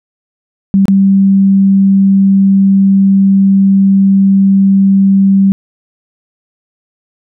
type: tone with dropouts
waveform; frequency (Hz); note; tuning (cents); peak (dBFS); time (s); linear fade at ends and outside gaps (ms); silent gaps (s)
sine; 195; G3; -9; -4; 0.74-5.52; 0; 0.855-0.882
effects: none